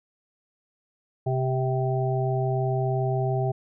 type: harmonic tone with a mistuned harmonic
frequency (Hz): 130.5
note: C3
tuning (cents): -4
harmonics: 1 / 3 / 5 / 6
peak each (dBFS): -24 / -29 / -31 / -32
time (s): 1.26-3.52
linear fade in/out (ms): 10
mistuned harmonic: 6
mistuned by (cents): -17
effects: none